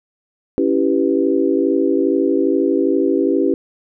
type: chord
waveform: sine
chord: C# half-diminished seventh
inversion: none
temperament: equal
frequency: 277.2 / 329.6 / 392 / 493.9 Hz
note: C#4 / E4 / G4 / B4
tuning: 0 / 0 / 0 / 0 cents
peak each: -18 / -18 / -18 / -22 dBFS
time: 0.58-3.54 s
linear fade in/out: 0 ms
effects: none